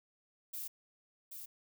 violet noise with echo, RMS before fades -42 dBFS, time 0.53-0.68 s, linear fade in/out 10 ms, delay 780 ms, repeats 1, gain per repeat -5 dB, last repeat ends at 1.46 s, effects none

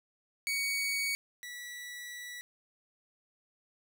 sawtooth tone pair in turn, 2243 / 1950.4 Hz, C#7 / B6, +20 / -22 cents, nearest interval major second, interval 242 cents, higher first, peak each -27 / -38 dBFS, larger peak first, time 0.47-1.15 / 1.43-2.41 s, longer second, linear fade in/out 0 ms, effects none

